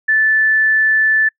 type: tone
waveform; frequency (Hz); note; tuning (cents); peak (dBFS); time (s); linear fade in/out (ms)
sine; 1752; A6; -8; -10; 0.08-1.29; 10
effects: noise-tail reverb RT60 0.1 s tail -26 dB re dry